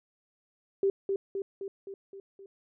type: tone with echo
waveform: sine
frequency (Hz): 392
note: G4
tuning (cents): 0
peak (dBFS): -22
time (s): 0.83-0.9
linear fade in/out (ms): 2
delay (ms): 260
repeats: 6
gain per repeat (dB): -4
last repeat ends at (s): 2.46
effects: none